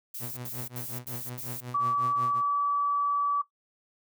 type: noise bursts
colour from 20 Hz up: violet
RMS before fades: -38 dBFS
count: 5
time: 0.14-1.606 s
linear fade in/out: 5 ms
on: 230 ms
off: 79 ms
type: tone with tremolo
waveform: sawtooth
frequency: 123.47 Hz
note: B2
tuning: in tune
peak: -31 dBFS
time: 0.19-2.42 s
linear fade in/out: 50 ms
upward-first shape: triangle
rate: 5.5 Hz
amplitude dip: 100%
type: tone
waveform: sine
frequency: 1149 Hz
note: D6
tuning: 38 cents flat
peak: -23 dBFS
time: 1.74-3.42 s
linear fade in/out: 10 ms
effects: noise-tail reverb RT60 0.1 s tail -17 dB re dry